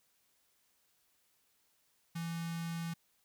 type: tone with notch filter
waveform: square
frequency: 166.9 Hz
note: E3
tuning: 22 cents sharp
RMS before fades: -39 dBFS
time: 2.15-2.94 s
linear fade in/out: 10 ms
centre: 470 Hz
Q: 0.61
effects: white hiss -74 dBFS RMS until 3.24 s